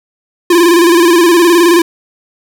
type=tone with vibrato; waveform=square; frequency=343.1 Hz; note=F4; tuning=31 cents flat; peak=-5 dBFS; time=0.5-1.82 s; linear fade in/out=5 ms; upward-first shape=square; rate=19 Hz; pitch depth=59 cents each way; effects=none